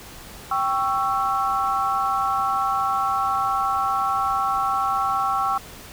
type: chord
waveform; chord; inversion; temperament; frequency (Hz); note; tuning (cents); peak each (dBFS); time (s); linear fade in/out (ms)
sine; C# diminished; second; equal with one note detuned; 784 / 1108.7 / 1330; G5 / C#6 / E6; 0 / 0 / +15; -24; 0.51-5.58; 5
effects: pink hiss -41 dBFS RMS until 5.92 s